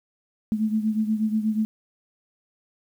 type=beating tone pair; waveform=sine; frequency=215.2 / 223.5 Hz; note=A3 / A3; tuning=-38 / +27 cents; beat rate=8.3 Hz; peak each=-22 / -27 dBFS; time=0.52-1.65 s; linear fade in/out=0 ms; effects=9-bit